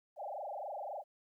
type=tone with frequency modulation; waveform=sine; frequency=698 Hz; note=F5; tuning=1 cent flat; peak=-39 dBFS; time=0.16-1.04 s; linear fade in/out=50 ms; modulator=23.7 Hz; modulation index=5.5; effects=13-bit